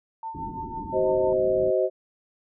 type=tone with tremolo; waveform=sine; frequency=898 Hz; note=A5; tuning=35 cents sharp; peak=-29 dBFS; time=0.23-1.33 s; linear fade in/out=2 ms; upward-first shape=triangle; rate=6 Hz; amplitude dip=75%
type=low-pass noise; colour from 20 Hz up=white; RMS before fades=-38 dBFS; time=0.34-1.71 s; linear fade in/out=10 ms; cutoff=360 Hz; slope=48 dB/octave
type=chord; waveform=sine; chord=C diminished; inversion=second; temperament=just; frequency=376.7 / 523.3 / 627.9 Hz; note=Gb4 / C5 / Eb5; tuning=+31 / 0 / +16 cents; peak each=-24 dBFS; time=0.92-1.9 s; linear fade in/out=50 ms
effects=none